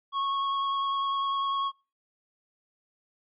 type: tone with vibrato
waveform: square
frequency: 1100 Hz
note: C#6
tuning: 14 cents flat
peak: -27 dBFS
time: 0.12-1.72 s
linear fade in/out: 50 ms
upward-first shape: sine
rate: 10 Hz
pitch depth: 11 cents each way
effects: noise-tail reverb RT60 0.3 s tail -25 dB re dry + resampled to 8000 Hz